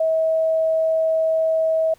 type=tone; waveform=sine; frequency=643 Hz; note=E5; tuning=43 cents flat; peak=-16 dBFS; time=0-1.94 s; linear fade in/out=5 ms; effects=pink hiss -56 dBFS RMS until 1.98 s